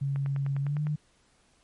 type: tone with pitch glide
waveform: sine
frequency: 138.59 to 150.26 Hz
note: C#3 to D3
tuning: 0 to +40 cents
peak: -26 dBFS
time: 0.01-0.96 s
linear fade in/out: 10 ms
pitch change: +140 cents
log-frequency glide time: 0.61-0.81 s
type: click train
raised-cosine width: 0.5 ms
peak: -28 dBFS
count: 8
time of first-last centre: 0.16-0.869 s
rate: 9.87 Hz
effects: pink hiss -65 dBFS RMS until 1.63 s + MP3 48 kbps